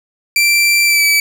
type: tone with pitch glide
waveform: sawtooth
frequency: 2349 to 2301 Hz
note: D7 to D7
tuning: 0 to -36 cents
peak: -6 dBFS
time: 0.36-1.2 s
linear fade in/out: 2 ms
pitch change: -36 cents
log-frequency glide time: 0.85-1.04 s
effects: none